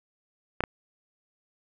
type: clicks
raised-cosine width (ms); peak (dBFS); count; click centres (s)
0.5; -11; 2; 0.606 / 0.638
effects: none